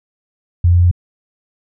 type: tone with pitch steps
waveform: sine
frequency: 87.1 / 87.66 / 88.21 Hz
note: F2 / F2 / F2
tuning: -4 / +7 / +18 cents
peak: -7 dBFS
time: 0.64-0.913 s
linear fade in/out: 5 ms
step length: 91 ms
effects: none